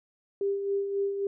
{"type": "tone with tremolo", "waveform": "sine", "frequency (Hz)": 397.7, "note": "G4", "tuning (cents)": 25, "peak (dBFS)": -24, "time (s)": [0.41, 1.27], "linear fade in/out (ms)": 2, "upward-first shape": "sine", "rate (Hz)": 3.7, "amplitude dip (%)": 50, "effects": []}